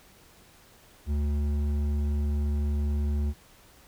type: tone with hard clipping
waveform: triangle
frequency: 73 Hz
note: D2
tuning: 10 cents flat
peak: -26 dBFS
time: 1.06-3.34 s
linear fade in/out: 50 ms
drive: 12 dB
effects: pink hiss -56 dBFS RMS until 3.87 s